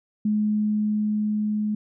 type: tone with level ramp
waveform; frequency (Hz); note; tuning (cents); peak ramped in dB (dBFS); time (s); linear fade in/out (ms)
sine; 211.6; G#3; +33; -19 to -22; 0.25-1.75; 5
effects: none